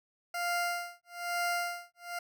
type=tone with tremolo; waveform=20% pulse; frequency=698.5 Hz; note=F5; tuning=in tune; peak=-24 dBFS; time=0.34-2.19 s; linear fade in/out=5 ms; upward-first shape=sine; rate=1.1 Hz; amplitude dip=100%; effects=none